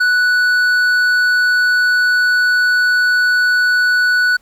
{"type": "tone with hard clipping", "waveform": "sine", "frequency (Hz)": 1480, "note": "F#6", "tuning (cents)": 0, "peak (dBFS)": -12, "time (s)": [0, 4.37], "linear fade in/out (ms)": 10, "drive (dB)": 6, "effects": ["pink hiss -56 dBFS RMS until 4.41 s", "Opus 48 kbps"]}